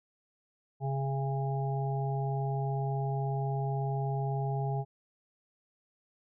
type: harmonic tone with a mistuned harmonic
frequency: 136.1 Hz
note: C#3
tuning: 31 cents flat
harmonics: 1 / 3 / 5 / 6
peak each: -30 / -39 / -41 / -38 dBFS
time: 0.8-4.85 s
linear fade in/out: 50 ms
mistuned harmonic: 3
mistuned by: +15 cents
effects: none